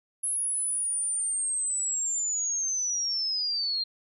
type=linear sweep; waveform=sine; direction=down; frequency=10740 to 4161 Hz; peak=-26 dBFS; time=0.23-3.84 s; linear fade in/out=10 ms; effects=none